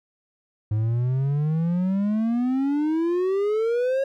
triangle exponential sweep, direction up, 105.1 to 550 Hz, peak -18 dBFS, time 0.71-4.04 s, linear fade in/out 5 ms, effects none

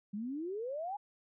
sine exponential sweep, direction up, 196 to 845 Hz, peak -36 dBFS, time 0.13-0.97 s, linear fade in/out 10 ms, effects none

